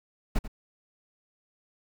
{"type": "noise with echo", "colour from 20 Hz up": "brown", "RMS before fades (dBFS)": -23, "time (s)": [0.35, 0.39], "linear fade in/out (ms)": 10, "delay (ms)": 89, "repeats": 1, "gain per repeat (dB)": -13, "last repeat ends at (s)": 0.479, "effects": []}